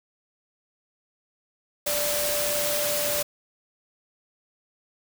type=tone in noise; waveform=sine; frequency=587.3 Hz; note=D5; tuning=in tune; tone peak=-28 dBFS; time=1.86-3.23 s; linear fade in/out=10 ms; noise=white; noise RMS=-27 dBFS; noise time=1.86-3.23 s; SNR=-4 dB; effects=none